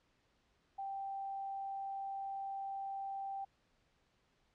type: tone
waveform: sine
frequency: 784 Hz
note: G5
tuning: in tune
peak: -39 dBFS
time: 0.78-3.45 s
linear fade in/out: 10 ms
effects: pink hiss -75 dBFS RMS until 4.54 s + low-pass 5000 Hz 12 dB/octave